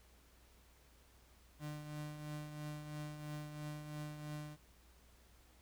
35% pulse tone with tremolo, 150.1 Hz, D3, 38 cents sharp, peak -40 dBFS, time 1.59-4.57 s, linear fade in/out 50 ms, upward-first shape triangle, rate 3 Hz, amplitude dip 55%, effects added 60 Hz sine -65 dBFS peak until 5.61 s + pink hiss -68 dBFS RMS until 5.61 s

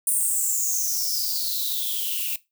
violet noise with high-pass filter sweep, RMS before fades -25 dBFS, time 0.07-2.36 s, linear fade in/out 2 ms, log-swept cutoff 9400 to 2600 Hz, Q 9.8, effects noise-tail reverb RT60 0.2 s tail -18 dB re dry

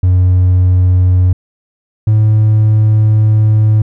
triangle tone pair in turn, 91.4 / 107.81 Hz, F#2 / A2, -21 / -35 cents, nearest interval minor third, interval 286 cents, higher second, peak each -3 dBFS, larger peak neither, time 0.03-1.33 / 2.07-3.82 s, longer second, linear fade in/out 5 ms, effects tanh soft clip ceiling 0 dBFS

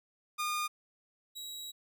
sawtooth tone pair in turn, 1217 / 3864 Hz, D#6 / B7, -39 / -39 cents, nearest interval octave + minor sixth, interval 2000 cents, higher second, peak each -28 / -38 dBFS, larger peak first, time 0.38-0.68 / 1.35-1.72 s, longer second, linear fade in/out 20 ms, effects none

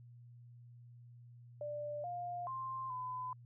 sine tone with pitch steps, 590 / 705 / 1051 / 1009 Hz, D5 / F5 / C6 / B5, +8 / +16 / +7 / +37 cents, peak -39 dBFS, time 1.61-3.33 s, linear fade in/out 2 ms, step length 430 ms, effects added 120 Hz sine -54 dBFS peak until 3.45 s

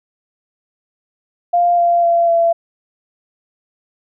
sine tone with pitch steps, 698.5 / 690.5 / 682.5 / 674.7 Hz, F5 / F5 / F5 / E5, 0 / -20 / -40 / +40 cents, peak -10 dBFS, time 1.53-2.53 s, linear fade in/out 10 ms, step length 250 ms, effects none

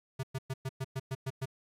square tone bursts, 132.4 Hz, C3, 21 cents sharp, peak -33 dBFS, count 9, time 0.19-1.457 s, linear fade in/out 10 ms, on 43 ms, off 110 ms, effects resampled to 32000 Hz + 11-bit

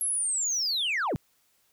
sine linear sweep, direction down, 11290 to 81 Hz, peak -23 dBFS, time 0.01-1.16 s, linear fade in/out 0 ms, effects tanh soft clip ceiling -24 dBFS + white hiss -68 dBFS RMS until 1.72 s

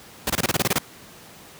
pink noise bursts, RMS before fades -20 dBFS, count 10, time 0.27-0.784 s, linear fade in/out 2 ms, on 28 ms, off 26 ms, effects pink hiss -45 dBFS RMS until 1.59 s + high-pass 100 Hz 12 dB/octave

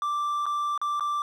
triangle tone with dropouts, 1174.7 Hz, D6, in tune, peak -23 dBFS, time 0.02-1.22 s, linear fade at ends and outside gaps 1 ms, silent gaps 0.457-0.464 / 0.777-0.815 / 0.997-1.007 s, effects none

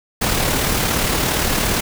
pink noise with amplitude modulation, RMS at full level -17 dBFS, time 0.21-1.81 s, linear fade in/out 10 ms, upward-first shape sine, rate 37.3 Hz, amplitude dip 35%, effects none

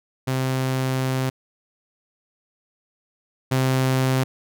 sawtooth tone pair in turn, 130.81 / 130.81 Hz, C3 / C3, 0 / 0 cents, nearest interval unison, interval 0 cents, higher neither, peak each -17 / -14 dBFS, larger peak second, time 0.27-1.3 / 3.51-4.24 s, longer first, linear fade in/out 10 ms, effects none

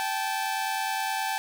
sawtooth tone pair together, 779 / 868.6 Hz, G5 / A5, -11 / -23 cents, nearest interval major second, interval 188 cents, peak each -26 dBFS, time 0-1.38 s, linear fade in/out 0 ms, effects none

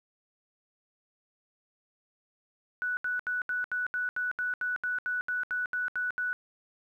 sine tone bursts, 1480 Hz, F#6, in tune, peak -28 dBFS, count 16, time 2.82-6.33 s, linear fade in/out 0 ms, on 150 ms, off 74 ms, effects 11-bit

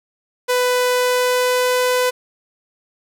sawtooth tone with pitch glide, 497.8 to 501 Hz, B4 to B4, +14 to +25 cents, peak -11 dBFS, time 0.48-2.11 s, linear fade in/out 20 ms, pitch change +11 cents, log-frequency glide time 0.87-1.79 s, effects none

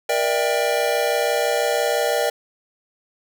square chord, E half-diminished seventh, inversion second, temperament just, 474.7 / 593.3 / 659.3 / 791.1 Hz, Bb4 / D5 / E5 / G5, +31 / +18 / 0 / +16 cents, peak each -24 / -23 / -27 / -26 dBFS, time 0.09-2.3 s, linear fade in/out 5 ms, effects none

